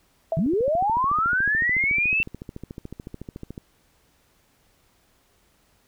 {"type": "tone with exponential decay", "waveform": "sine", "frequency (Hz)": 657, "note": "E5", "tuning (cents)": -6, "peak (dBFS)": -18, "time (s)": [0.32, 0.48], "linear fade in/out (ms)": 2, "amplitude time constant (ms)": 33}
{"type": "linear sweep", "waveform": "sine", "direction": "up", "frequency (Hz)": [138.59, 2700], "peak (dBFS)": -19, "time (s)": [0.37, 2.23], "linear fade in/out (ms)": 0}
{"type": "click train", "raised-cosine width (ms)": 3, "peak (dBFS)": -22, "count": 45, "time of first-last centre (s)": [0.39, 3.578], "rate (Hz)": 13.8}
{"effects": ["pink hiss -63 dBFS RMS until 5.87 s"]}